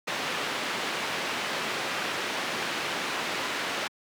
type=low-pass noise; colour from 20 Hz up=white; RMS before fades=-31 dBFS; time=0.07-3.88 s; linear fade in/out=10 ms; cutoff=2800 Hz; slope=12 dB/octave; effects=high-pass 200 Hz 12 dB/octave